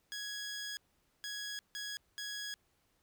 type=tone bursts at uneven times; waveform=15% pulse; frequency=1665 Hz; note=G#6; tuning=4 cents sharp; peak=-33 dBFS; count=4; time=0.12-0.77 / 1.24-1.59 / 1.75-1.97 / 2.18-2.54 s; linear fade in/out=0 ms; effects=pink hiss -75 dBFS RMS until 3.02 s